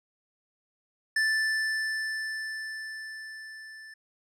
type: tone with level ramp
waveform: square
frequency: 1760 Hz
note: A6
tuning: in tune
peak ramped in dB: -23 to -45 dBFS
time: 1.16-3.94 s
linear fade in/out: 5 ms
effects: low-pass 8000 Hz 12 dB/octave